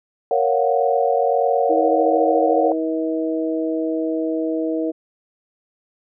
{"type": "chord", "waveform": "sine", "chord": "Gb major seventh", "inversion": "first", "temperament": "equal", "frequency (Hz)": [466.2, 554.4, 698.5, 740], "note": ["Bb4", "Db5", "F5", "Gb5"], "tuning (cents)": [0, 0, 0, 0], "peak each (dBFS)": [-20, -20, -22, -21], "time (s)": [0.31, 2.72], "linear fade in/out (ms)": 2}
{"type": "harmonic tone", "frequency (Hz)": 160, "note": "D#3", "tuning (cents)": 49, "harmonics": [2, 3, 4], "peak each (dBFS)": [-21, -25, -27], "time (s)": [1.69, 4.92], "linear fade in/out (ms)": 20}
{"effects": []}